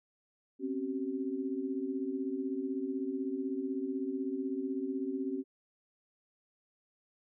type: tone cluster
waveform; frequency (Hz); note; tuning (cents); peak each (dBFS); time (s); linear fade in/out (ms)
sine; 256.8 / 272.8 / 381.1; C4 / C#4 / G4; -32 / -28 / -49; -39 / -35 / -38; 0.59-5.44; 50
effects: none